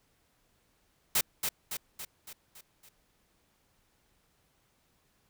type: noise with echo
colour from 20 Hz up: white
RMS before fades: -26 dBFS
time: 1.15-1.21 s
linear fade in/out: 5 ms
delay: 280 ms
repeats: 6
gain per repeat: -5 dB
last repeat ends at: 2.89 s
effects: pink hiss -71 dBFS RMS until 5.29 s